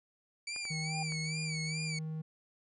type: tone with exponential growth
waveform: sine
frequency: 784 Hz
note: G5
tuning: in tune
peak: -36 dBFS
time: 0.47-1.03 s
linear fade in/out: 5 ms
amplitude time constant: 120 ms
type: tone with vibrato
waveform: 20% pulse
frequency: 2294 Hz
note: D7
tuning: 41 cents flat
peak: -32 dBFS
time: 0.47-1.99 s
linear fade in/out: 5 ms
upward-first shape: sine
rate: 2.4 Hz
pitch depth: 88 cents each way
type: clicks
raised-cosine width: 0.5 ms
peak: -34 dBFS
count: 3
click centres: 0.562 / 0.653 / 1.122 s
type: tone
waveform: triangle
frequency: 157.6 Hz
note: D#3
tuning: 23 cents sharp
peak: -34 dBFS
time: 0.7-2.22 s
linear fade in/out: 10 ms
effects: resampled to 24000 Hz